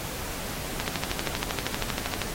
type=click train; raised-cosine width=0.2 ms; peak=-9 dBFS; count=19; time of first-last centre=0.8-2.217 s; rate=12.7 Hz; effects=pink hiss -35 dBFS RMS until 2.34 s + AAC 48 kbps